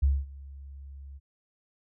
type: tone with ADSR envelope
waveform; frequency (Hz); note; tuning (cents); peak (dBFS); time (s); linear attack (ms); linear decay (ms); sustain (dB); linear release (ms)
sine; 69; C#2; -7; -18; 0.02-1.2; 14; 220; -23; 35
effects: none